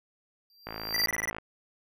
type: tone with exponential growth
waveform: square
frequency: 4723 Hz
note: D8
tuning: 9 cents sharp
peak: -23 dBFS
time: 0.5-1.06 s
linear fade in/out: 1 ms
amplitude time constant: 120 ms
type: click train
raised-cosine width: 0.5 ms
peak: -21 dBFS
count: 40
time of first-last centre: 0.67-1.384 s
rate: 54.6 Hz
type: tone bursts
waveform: square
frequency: 1969 Hz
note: B6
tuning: 6 cents flat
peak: -28 dBFS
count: 8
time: 0.94-1.3 s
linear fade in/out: 2 ms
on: 24 ms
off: 24 ms
effects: none